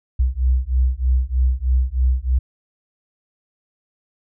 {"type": "beating tone pair", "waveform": "sine", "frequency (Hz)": [62, 65.2], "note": ["B1", "C2"], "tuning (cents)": [7, -5], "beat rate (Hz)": 3.2, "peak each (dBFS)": -18, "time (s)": [0.19, 2.39], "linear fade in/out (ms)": 10, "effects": []}